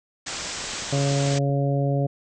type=low-pass noise; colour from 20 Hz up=white; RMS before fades=-32 dBFS; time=0.26-1.39 s; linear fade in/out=10 ms; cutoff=8000 Hz; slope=96 dB/octave
type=clicks; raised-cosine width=2 ms; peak=-28 dBFS; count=8; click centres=0.641 / 0.735 / 0.822 / 0.99 / 1.116 / 1.279 / 1.339 / 1.495 s
type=harmonic tone; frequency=139.9 Hz; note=C#3; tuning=16 cents sharp; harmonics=1 / 2 / 3 / 4 / 5; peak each=-21 / -29 / -31 / -28 / -33 dBFS; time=0.92-2.07 s; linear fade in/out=10 ms
effects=none